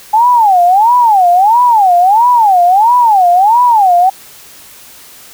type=tone with vibrato; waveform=sine; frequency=830.6 Hz; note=G#5; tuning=in tune; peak=-4 dBFS; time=0.13-4.1 s; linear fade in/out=10 ms; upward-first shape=sine; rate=1.5 Hz; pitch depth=300 cents each way; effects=white hiss -36 dBFS RMS until 5.33 s